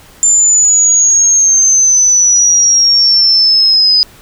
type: exponential sweep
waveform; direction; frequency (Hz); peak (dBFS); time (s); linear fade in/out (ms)
sine; down; 7200 to 4978; -5; 0.23-4.03; 0
effects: pink hiss -40 dBFS RMS until 4.21 s